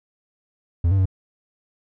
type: tone with pitch steps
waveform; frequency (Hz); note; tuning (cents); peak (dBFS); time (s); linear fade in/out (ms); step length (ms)
triangle; 85.2 / 97.3 / 94.3; F2 / G2 / F#2; -42 / -12 / +33; -13; 0.84-1.056; 5; 72
effects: none